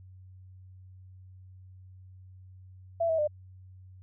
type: tone with pitch steps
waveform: sine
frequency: 669 / 646 / 601 Hz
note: E5 / E5 / D5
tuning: +25 / -35 / +40 cents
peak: -24 dBFS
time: 3-3.276 s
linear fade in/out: 10 ms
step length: 92 ms
effects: added 93 Hz sine -48 dBFS peak until 4.02 s